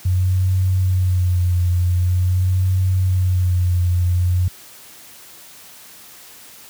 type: tone with vibrato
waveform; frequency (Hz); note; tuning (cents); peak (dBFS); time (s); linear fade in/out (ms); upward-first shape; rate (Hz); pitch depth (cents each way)
sine; 91; F#2; -28; -13; 0.05-4.48; 5; sine; 0.45; 45
effects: white hiss -42 dBFS RMS until 6.69 s + high-pass 60 Hz 12 dB/octave